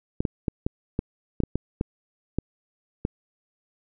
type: clicks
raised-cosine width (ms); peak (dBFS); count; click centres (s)
3; -11; 11; 0.205 / 0.252 / 0.482 / 0.665 / 0.991 / 1.403 / 1.436 / 1.556 / 1.811 / 2.386 / 3.051
effects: none